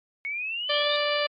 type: exponential sweep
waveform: sine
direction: up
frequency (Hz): 2194 to 3729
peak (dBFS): -28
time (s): 0.25-0.96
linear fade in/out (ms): 0
type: harmonic tone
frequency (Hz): 587.3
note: D5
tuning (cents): 0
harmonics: 1 / 2 / 3 / 4 / 5 / 6 / 7 / 8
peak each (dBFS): -26 / -31 / -32 / -32 / -31 / -35 / -37 / -36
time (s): 0.69-1.27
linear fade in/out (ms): 10
effects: MP3 32 kbps